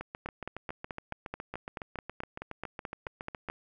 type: two click trains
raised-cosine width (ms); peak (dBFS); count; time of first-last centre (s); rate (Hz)
0.5; -21 / -23; 16 / 26; 0.26-3.5 / 0.01-3.487; 4.63 / 7.19
effects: none